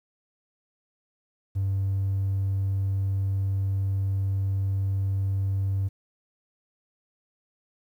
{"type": "tone", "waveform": "triangle", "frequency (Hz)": 97.3, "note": "G2", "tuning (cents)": -12, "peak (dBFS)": -20, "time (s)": [1.55, 5.89], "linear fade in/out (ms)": 20, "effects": ["tanh soft clip ceiling -19 dBFS", "10-bit"]}